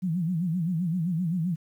sine tone with vibrato, 171.8 Hz, F3, 28 cents flat, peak -24 dBFS, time 0.02-1.56 s, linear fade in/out 20 ms, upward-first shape sine, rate 7.7 Hz, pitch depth 150 cents each way, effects 10-bit

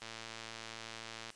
click train, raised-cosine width 0.2 ms, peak -27 dBFS, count 146, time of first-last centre 0.02-1.303 s, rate 113 Hz, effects white hiss -61 dBFS RMS until 1.35 s + resampled to 22050 Hz

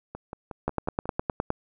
two click trains, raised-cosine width 1 ms, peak -22 / -11 dBFS, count 6 / 9, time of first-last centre 0.15-1.056 / 0.68-1.504 s, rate 5.52 / 9.71 Hz, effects none

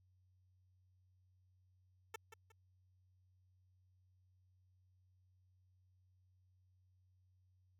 10% pulse tone with echo, 444 Hz, A4, 16 cents sharp, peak -35 dBFS, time 2.14-2.16 s, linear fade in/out 5 ms, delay 180 ms, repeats 2, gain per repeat -10 dB, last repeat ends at 2.52 s, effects added 92 Hz sine -70 dBFS peak until 7.79 s

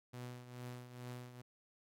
sawtooth tone with tremolo, 123.47 Hz, B2, in tune, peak -40 dBFS, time 0.13-1.42 s, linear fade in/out 10 ms, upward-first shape triangle, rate 2.3 Hz, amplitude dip 70%, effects AAC 64 kbps

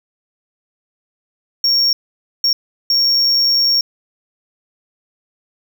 triangle tone bursts at uneven times, 5530 Hz, F8, 18 cents flat, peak -10 dBFS, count 3, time 1.64-1.93 / 2.44-2.53 / 2.9-3.81 s, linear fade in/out 2 ms, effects none

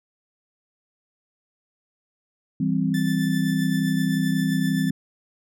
sine chord, C major, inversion first, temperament equal, 164.81 / 196 / 261.6 Hz, E3 / G3 / C4, 0 / 0 / 0 cents, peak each -24 dBFS, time 2.6-4.91 s, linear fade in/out 5 ms
sawtooth tone with tremolo, 1755 Hz, A6, 5 cents flat, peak -27 dBFS, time 2.94-4.9 s, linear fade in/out 2 ms, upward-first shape triangle, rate 7.7 Hz, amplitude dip 50%
effects none

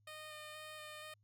10% pulse tone with vibrato, 612 Hz, D#5, 29 cents flat, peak -40 dBFS, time 0.07-1.14 s, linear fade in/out 5 ms, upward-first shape square, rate 2.1 Hz, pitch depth 10 cents each way, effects added 104 Hz sine -70 dBFS peak until 1.23 s

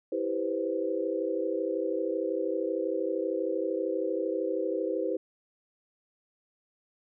sine chord, C major seventh, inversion first, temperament just, 327 / 392.4 / 490.5 / 523.3 Hz, E4 / G4 / B4 / C5, -14 / +2 / -12 / 0 cents, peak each -33 dBFS, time 0.12-5.17 s, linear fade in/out 5 ms, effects none

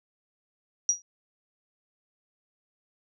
sine tone with exponential decay, 5760 Hz, F#8, 47 cents flat, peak -16 dBFS, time 0.89-1.02 s, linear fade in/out 1 ms, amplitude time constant 27 ms, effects none

